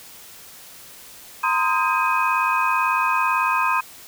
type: tone cluster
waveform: sine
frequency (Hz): 933 / 1031 / 1250 / 1605 / 2514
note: A#5 / C6 / D#6 / G6 / D#7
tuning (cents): +1 / -26 / +8 / +40 / +17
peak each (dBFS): -25 / -21 / -24 / -27 / -25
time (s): 1.43-3.81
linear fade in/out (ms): 10
effects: white hiss -43 dBFS RMS until 4.07 s